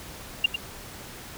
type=tone with echo; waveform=sine; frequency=2794 Hz; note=F7; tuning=in tune; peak=-15 dBFS; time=0.44-0.46 s; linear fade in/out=5 ms; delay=100 ms; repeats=1; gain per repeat=-9 dB; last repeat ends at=0.56 s; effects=pink hiss -42 dBFS RMS until 1.37 s